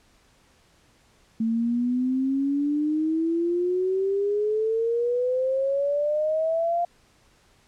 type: exponential sweep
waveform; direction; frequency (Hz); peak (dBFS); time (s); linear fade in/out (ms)
sine; up; 222.2 to 699; -21; 1.4-6.85; 5
effects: pink hiss -60 dBFS RMS until 7.67 s + low-pass 9000 Hz 12 dB/octave